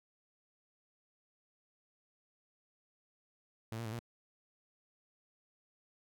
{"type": "tone with pitch steps", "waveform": "sawtooth", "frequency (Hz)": [112.7, 116.6, 109, 117.9], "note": ["A2", "A#2", "A2", "A#2"], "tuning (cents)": [42, 1, -16, 20], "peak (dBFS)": -35, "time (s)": [3.72, 3.992], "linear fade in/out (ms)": 0, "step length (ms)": 68, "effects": []}